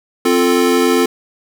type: chord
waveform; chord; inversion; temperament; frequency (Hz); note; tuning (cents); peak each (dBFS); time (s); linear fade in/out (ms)
square; F major; second; equal; 261.6 / 349.2 / 440; C4 / F4 / A4; 0 / 0 / 0; -16; 0.25-1.06; 5
effects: none